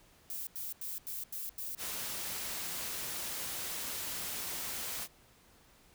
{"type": "noise bursts", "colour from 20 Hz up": "violet", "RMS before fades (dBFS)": -40, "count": 6, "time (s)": [0.3, 1.75], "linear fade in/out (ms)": 2, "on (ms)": 170, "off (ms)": 86}
{"type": "noise", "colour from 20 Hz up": "white", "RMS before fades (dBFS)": -39, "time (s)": [1.77, 5.08], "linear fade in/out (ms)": 50}
{"effects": ["pink hiss -63 dBFS RMS until 5.94 s"]}